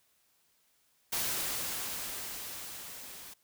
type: noise with level ramp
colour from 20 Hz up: white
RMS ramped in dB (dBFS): -32 to -48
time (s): 1.12-3.34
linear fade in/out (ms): 10
effects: white hiss -71 dBFS RMS until 3.43 s

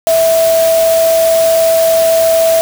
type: tone in noise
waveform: sine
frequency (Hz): 656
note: E5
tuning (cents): -9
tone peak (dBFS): -7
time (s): 0.07-2.61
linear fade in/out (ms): 0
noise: white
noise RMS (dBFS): -20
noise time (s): 0.07-2.61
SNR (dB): +10
effects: none

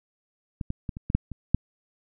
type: clicks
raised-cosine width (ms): 5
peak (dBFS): -18 / -16 / -18 / -23 / -16 / -7 / -23 / -6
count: 8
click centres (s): 0.612 / 0.704 / 0.892 / 0.969 / 1.101 / 1.15 / 1.317 / 1.546
effects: none

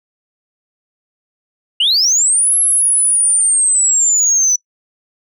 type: linear two-way sweep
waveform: sine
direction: up then down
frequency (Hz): 2784 to 11175 to 5930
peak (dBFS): -8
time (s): 1.8-4.56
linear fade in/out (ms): 5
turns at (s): 2.57
effects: noise-tail reverb RT60 0.1 s tail -25 dB re dry + tanh soft clip ceiling -7 dBFS

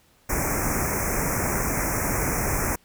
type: band-stop noise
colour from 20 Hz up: pink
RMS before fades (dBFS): -25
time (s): 0.29-2.76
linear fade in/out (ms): 10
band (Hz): 2400 to 5500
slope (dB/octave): 96
effects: pink hiss -60 dBFS RMS until 2.84 s

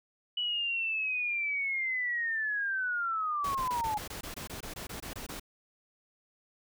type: linear sweep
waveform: sine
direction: down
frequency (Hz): 2962 to 830.6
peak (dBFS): -29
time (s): 0.37-3.98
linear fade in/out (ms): 5
type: noise bursts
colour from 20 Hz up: pink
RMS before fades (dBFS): -41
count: 15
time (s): 3.44-5.398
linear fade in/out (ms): 5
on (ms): 110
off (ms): 22
effects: none

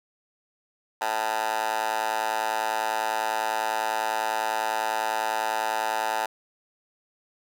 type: tone with high-pass filter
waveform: 10% pulse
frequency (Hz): 110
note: A2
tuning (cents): 0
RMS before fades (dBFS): -27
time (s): 1.01-6.26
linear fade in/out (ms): 5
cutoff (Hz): 900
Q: 5.2
effects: none

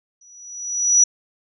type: tone with exponential growth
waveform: sine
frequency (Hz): 5870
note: F#8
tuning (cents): -15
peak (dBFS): -8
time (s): 0.21-1.04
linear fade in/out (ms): 5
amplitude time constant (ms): 180
effects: none

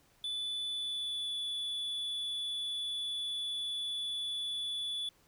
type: tone with pitch glide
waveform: triangle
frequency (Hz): 3481 to 3445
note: A7 to A7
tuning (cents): -19 to -37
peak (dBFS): -33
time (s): 0.24-5.09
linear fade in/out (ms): 2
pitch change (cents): -18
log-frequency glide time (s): 0.69-1.33
effects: pink hiss -67 dBFS RMS until 5.27 s

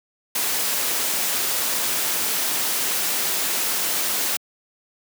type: noise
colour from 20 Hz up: white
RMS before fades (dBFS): -23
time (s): 0.35-4.37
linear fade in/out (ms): 5
effects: high-pass 200 Hz 12 dB/octave

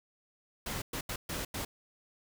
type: noise bursts at uneven times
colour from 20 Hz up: pink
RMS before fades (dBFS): -37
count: 5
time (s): 0.66-0.82 / 0.93-1.01 / 1.09-1.16 / 1.29-1.45 / 1.54-1.65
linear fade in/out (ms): 5
effects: none

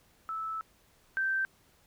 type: tone pair in turn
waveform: sine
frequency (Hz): 1311 / 1559.1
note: E6 / G6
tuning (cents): -10 / -10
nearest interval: minor third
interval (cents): 300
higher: second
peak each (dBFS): -33 / -27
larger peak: second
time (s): 0.29-0.61 / 1.17-1.45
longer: first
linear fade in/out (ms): 0
effects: pink hiss -65 dBFS RMS until 1.86 s

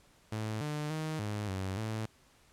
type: tone with pitch steps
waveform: sawtooth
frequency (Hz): 108.9 / 149.8 / 156.6 / 104.8 / 95.1 / 109.9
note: A2 / D3 / D#3 / G#2 / F#2 / A2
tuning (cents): -17 / +35 / +11 / +16 / +48 / -2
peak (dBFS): -30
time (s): 0.32-2.06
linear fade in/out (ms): 5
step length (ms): 290
effects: pink hiss -64 dBFS RMS until 2.52 s + low-pass 11000 Hz 12 dB/octave

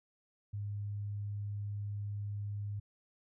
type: tone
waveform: sine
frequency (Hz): 102.5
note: G#2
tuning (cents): -22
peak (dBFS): -36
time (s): 0.53-2.8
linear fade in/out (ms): 10
effects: none

